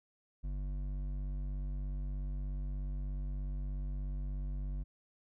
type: tone with hard clipping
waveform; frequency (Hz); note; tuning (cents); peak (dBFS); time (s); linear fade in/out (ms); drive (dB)
triangle; 48.39; G1; -22; -37; 0.43-4.84; 20; 13
effects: none